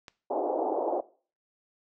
click, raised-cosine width 0.2 ms, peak -26 dBFS, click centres 0.082 s
white band-pass noise, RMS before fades -29 dBFS, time 0.3-1.01 s, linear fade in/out 10 ms, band 310 to 820 Hz, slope 48 dB/octave
effects noise-tail reverb RT60 0.4 s tail -19 dB re dry

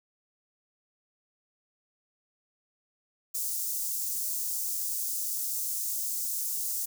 white high-pass noise, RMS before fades -32 dBFS, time 3.34-6.86 s, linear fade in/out 10 ms, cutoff 6000 Hz, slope 24 dB/octave, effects none

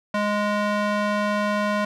square tone with band-pass filter, 207.7 Hz, G#3, in tune, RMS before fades -23 dBFS, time 0.14-1.85 s, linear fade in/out 5 ms, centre 1100 Hz, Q 0.73, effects none

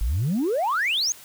sine exponential sweep, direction up, 46.25 to 6720 Hz, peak -19 dBFS, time 0.01-1.12 s, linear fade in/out 0 ms, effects tanh soft clip ceiling -18 dBFS + white hiss -46 dBFS RMS until 1.24 s

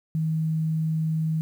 sine tone, 158.9 Hz, D#3, 37 cents sharp, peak -22 dBFS, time 0.15-1.41 s, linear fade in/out 0 ms, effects 9-bit

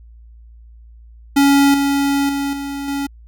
square tone with level steps, 279.9 Hz, C#4, 17 cents sharp, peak -10 / -15 / -19 / -24 / -20 dBFS, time 1.36-3.07 s, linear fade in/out 10 ms, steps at 1.74 / 2.29 / 2.53 / 2.88 s, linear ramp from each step 2 ms, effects added 57 Hz sine -39 dBFS peak until 3.27 s

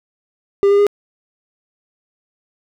triangle tone with pitch steps, 399.1 / 404 / 408.9 Hz, G4 / G#4 / G#4, +31 / -48 / -27 cents, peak -7 dBFS, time 0.63-0.867 s, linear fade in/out 0 ms, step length 79 ms, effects none

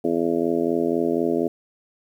harmonic tone, 84.1 Hz, E2, 35 cents sharp, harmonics 2 / 3 / 4 / 5 / 6 / 7 / 8, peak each -35 / -25 / -24 / -24 / -34 / -30 / -31 dBFS, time 0.04-1.48 s, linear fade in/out 5 ms, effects 9-bit

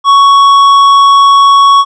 triangle tone with tanh clipping, 1114 Hz, C#6, 8 cents sharp, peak -3 dBFS, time 0.04-1.85 s, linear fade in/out 50 ms, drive 13 dB, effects none

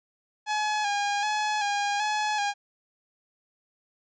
sawtooth tone with vibrato, 830.6 Hz, G#5, in tune, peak -21 dBFS, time 0.46-2.54 s, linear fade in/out 50 ms, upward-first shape square, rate 1.3 Hz, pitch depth 36 cents each way, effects resampled to 16000 Hz

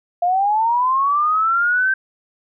sine linear sweep, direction up, 689 to 1568 Hz, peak -14 dBFS, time 0.22-1.94 s, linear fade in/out 5 ms, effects none

